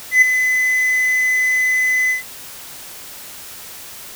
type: tone with ADSR envelope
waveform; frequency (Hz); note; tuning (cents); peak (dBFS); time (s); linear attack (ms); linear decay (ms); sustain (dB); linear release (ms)
triangle; 2017; B6; +36; -3; 0.11-2.23; 110; 6; -9; 130
effects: white hiss -35 dBFS RMS until 4.15 s